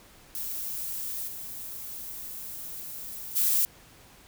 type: noise with level steps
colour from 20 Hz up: violet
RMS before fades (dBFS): -34 / -39 / -24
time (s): 0.35-3.65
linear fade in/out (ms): 0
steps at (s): 1.27 / 3.35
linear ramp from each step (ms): 20
effects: pink hiss -54 dBFS RMS until 4.27 s